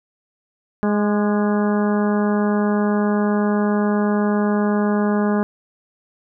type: harmonic tone with a mistuned harmonic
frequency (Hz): 207.7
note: G#3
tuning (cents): 0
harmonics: 1 / 2 / 3 / 4 / 5 / 6 / 7 / 8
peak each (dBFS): -17 / -23 / -27 / -29 / -31 / -33 / -34 / -35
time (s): 0.83-5.43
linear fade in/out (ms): 0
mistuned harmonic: 6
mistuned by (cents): -42
effects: none